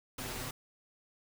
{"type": "noise with comb filter", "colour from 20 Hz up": "pink", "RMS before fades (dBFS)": -40, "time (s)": [0.18, 0.51], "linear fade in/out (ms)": 5, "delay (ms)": 7.9, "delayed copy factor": 0.85, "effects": []}